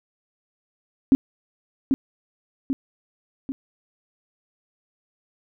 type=tone with echo; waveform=sine; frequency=269.1 Hz; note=C4; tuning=49 cents sharp; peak=-10 dBFS; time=1.12-1.15 s; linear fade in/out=0 ms; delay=790 ms; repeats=3; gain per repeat=-5 dB; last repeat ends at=3.52 s; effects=none